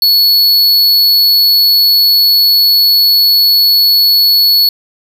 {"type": "tone", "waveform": "square", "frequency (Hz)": 4400, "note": "C#8", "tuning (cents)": -14, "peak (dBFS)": -6, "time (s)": [0.02, 4.69], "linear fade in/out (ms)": 2, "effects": []}